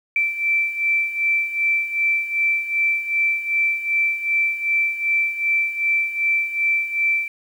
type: beating tone pair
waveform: sine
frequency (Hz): 2333 / 2335.6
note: D7 / D7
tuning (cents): -12 / -10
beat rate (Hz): 2.6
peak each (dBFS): -24 / -19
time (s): 0.16-7.28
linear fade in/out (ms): 2
effects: 8-bit